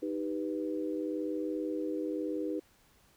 sine chord, Eb augmented, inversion none, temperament equal, 311.1 / 392 / 493.9 Hz, Eb4 / G4 / B4, 0 / 0 / 0 cents, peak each -34 / -38 / -38 dBFS, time 0.02-2.6 s, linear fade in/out 10 ms, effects pink hiss -65 dBFS RMS until 3.16 s

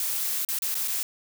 blue noise with dropouts, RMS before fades -28 dBFS, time 0-1.03 s, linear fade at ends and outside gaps 1 ms, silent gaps 0.449-0.487 / 0.588-0.621 / 0.744-0.752 / 0.876-0.881 s, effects none

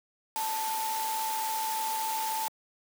sine tone in noise, 883 Hz, A5, 6 cents sharp, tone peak -30 dBFS, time 0.36-2.48 s, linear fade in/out 0 ms, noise white, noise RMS -36 dBFS, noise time 0.36-2.48 s, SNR +3 dB, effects high-pass 300 Hz 12 dB/octave

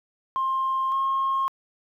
sine tone pair in turn, 1059 / 1075.6 Hz, C6 / C6, +21 / +47 cents, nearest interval unison, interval 26 cents, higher second, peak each -21 / -20 dBFS, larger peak second, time 0.36-0.92 / 0.92-1.48 s, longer neither, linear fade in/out 0 ms, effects tanh soft clip ceiling -18 dBFS + 10-bit

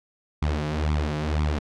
sawtooth tone with flanger, 75.5 Hz, D2, 48 cents sharp, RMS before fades -25 dBFS, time 0.42-1.59 s, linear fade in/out 5 ms, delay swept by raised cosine 0.85 to 6.05 ms, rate 2 Hz, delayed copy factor +0.8, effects low-pass 5000 Hz 12 dB/octave

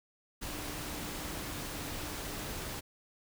sine tone in noise, 297.8 Hz, D4, 24 cents sharp, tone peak -49 dBFS, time 0.46-2.49 s, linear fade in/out 20 ms, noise pink, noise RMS -40 dBFS, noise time 0.41-2.81 s, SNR -12 dB, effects none

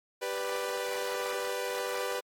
sawtooth chord, G major, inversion none, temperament equal, 392 / 493.9 / 587.3 Hz, G4 / B4 / D5, 0 / 0 / 0 cents, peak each -34 / -30 / -35 dBFS, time 0.21-2.21 s, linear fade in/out 20 ms, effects AAC 48 kbps

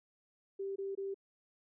sine tone bursts, 391.8 Hz, G4, 1 cent flat, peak -36 dBFS, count 3, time 0.59-1.144 s, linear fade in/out 10 ms, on 170 ms, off 22 ms, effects none

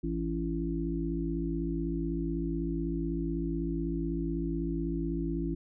harmonic tone, 56 Hz, A1, 31 cents sharp, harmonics 1 / 3 / 5 / 6, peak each -35 / -35 / -35 / -35 dBFS, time 0.03-5.55 s, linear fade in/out 10 ms, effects none

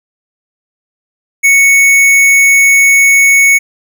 sine tone with hard clipping, 2217 Hz, C#7, in tune, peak -5 dBFS, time 1.43-3.59 s, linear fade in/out 20 ms, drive 16 dB, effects none

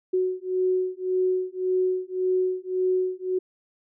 sine beating tone pair, 369 / 370.8 Hz, F#4 / F#4, -5 / +4 cents, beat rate 1.8 Hz, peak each -25 dBFS, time 0.13-3.39 s, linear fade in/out 10 ms, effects none

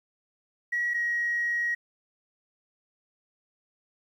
sine tone pair in turn, 1916 / 1896.2 Hz, A#6 / A#6, +47 / +29 cents, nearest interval unison, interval 18 cents, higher first, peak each -24 dBFS, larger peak neither, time 0.72-0.94 / 0.94-1.75 s, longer second, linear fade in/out 10 ms, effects tanh soft clip ceiling -20 dBFS + 10-bit

